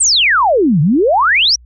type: exponential two-way sweep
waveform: sine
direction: down then up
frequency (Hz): 8930 to 138.3 to 5950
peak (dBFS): -8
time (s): 0-1.56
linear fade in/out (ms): 10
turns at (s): 0.81
effects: added 60 Hz sine -39 dBFS peak until 1.65 s